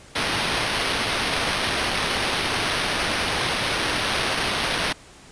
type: noise with sample-and-hold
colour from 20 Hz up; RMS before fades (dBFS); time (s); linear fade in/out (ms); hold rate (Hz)
white; -24; 0.15-4.93; 10; 7350
effects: pink hiss -47 dBFS RMS until 5.31 s + resampled to 22050 Hz